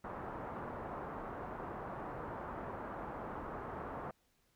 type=low-pass noise; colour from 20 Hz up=white; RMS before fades=-44 dBFS; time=0.04-4.11 s; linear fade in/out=2 ms; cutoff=1200 Hz; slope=24 dB/octave; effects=pink hiss -75 dBFS RMS until 4.55 s